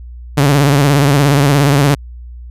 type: tone with vibrato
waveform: sawtooth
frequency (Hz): 141.6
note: C#3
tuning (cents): +37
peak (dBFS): -4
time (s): 0.37-1.95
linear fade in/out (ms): 10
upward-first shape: sine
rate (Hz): 17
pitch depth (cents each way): 85
effects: added 60 Hz sine -28 dBFS peak until 2.5 s + resampled to 32000 Hz